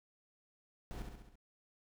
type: noise with echo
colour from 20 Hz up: brown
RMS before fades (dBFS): -43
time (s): 0.91-1.02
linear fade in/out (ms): 0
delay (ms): 67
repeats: 5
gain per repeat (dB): -4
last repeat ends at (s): 1.355
effects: none